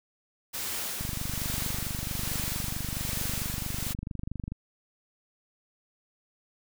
white noise with tremolo, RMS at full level -33 dBFS, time 0.53-3.94 s, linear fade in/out 20 ms, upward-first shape sine, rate 1.2 Hz, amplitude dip 40%
click train, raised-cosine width 5 ms, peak -22 dBFS, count 87, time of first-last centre 1.01-4.52 s, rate 24.5 Hz
effects none

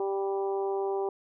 harmonic tone, 196 Hz, G3, in tune, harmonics 2 / 3 / 4 / 5 / 6, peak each -28 / -41 / -35 / -41 / -49 dBFS, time 0-1.09 s, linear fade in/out 2 ms, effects none

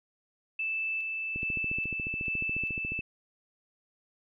sine tone with tremolo, 2637 Hz, E7, in tune, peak -29 dBFS, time 0.59-3.01 s, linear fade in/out 5 ms, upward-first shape square, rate 1.2 Hz, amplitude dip 25%
click train, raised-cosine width 3 ms, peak -26 dBFS, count 24, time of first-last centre 1.36-2.991 s, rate 14.1 Hz
effects none

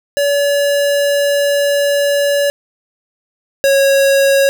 square tone pair in turn, 570 / 550.1 Hz, C#5 / C#5, +48 / -13 cents, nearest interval minor second, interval 61 cents, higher first, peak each -12 / -9 dBFS, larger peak second, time 0.17-2.5 / 3.64-4.49 s, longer first, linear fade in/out 0 ms, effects none

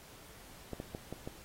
clicks, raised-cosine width 2 ms, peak -26 dBFS, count 5, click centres 0.733 / 0.801 / 0.949 / 1.126 / 1.275 s, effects pink hiss -55 dBFS RMS until 1.44 s + AAC 48 kbps

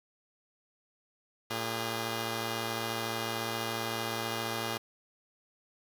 5% pulse tone pair together, 114.1 / 407.1 Hz, A#2 / G#4, -37 / -35 cents, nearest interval octave + minor seventh, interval 2202 cents, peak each -23 / -25 dBFS, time 1.5-4.78 s, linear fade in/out 10 ms, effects none

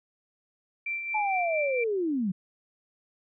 sine tone with tremolo, 2349 Hz, D7, in tune, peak -28 dBFS, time 0.86-1.84 s, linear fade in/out 5 ms, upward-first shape sine, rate 4.4 Hz, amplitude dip 45%
sine linear sweep, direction down, 872 to 174.61 Hz, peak -25 dBFS, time 1.14-2.32 s, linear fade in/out 10 ms
effects none

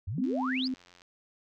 sine exponential sweep, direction up, 82.41 to 5260 Hz, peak -31 dBFS, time 0.07-0.68 s, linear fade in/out 10 ms
sine tone, 258.3 Hz, C4, 22 cents flat, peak -29 dBFS, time 0.18-0.74 s, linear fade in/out 2 ms
click train, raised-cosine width 0.2 ms, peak -38 dBFS, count 70, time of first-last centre 0.24-1.019 s, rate 88.6 Hz
effects none

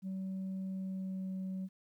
sine tone with pitch glide, 190 to 188.58 Hz, F#3 to F#3, +46 to +33 cents, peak -34 dBFS, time 0.02-1.69 s, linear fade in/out 50 ms, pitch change -13 cents, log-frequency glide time 0.66-1.33 s, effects tanh soft clip ceiling -35 dBFS + 12-bit

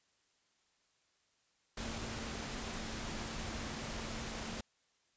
sine tone in noise, 224.8 Hz, A3, 37 cents sharp, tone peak -48 dBFS, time 1.77-4.61 s, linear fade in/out 5 ms, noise pink, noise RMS -42 dBFS, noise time 1.77-4.61 s, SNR -9 dB, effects white hiss -75 dBFS RMS until 5.16 s + resampled to 16000 Hz

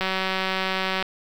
click train, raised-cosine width 0.3 ms, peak -9 dBFS, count 193, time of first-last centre 0.01-1.026 s, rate 189 Hz, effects 7-bit

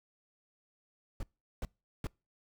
brown noise bursts, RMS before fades -36 dBFS, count 3, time 1.2-2.07 s, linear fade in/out 2 ms, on 30 ms, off 390 ms, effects noise-tail reverb RT60 0.3 s tail -26 dB re dry

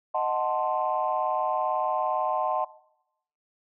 sine chord, D# diminished seventh, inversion none, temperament equal, 622.3 / 740 / 880 / 1046.5 Hz, D#5 / F#5 / A5 / C6, 0 / 0 / 0 / 0 cents, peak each -29 / -28 / -29 / -29 dBFS, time 0.14-2.65 s, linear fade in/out 10 ms, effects noise-tail reverb RT60 0.8 s tail -19 dB re dry + tanh soft clip ceiling -14 dBFS

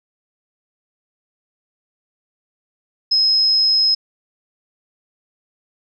sine tone, 5130 Hz, E8, 48 cents flat, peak -12 dBFS, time 3.11-3.95 s, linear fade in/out 10 ms, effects none

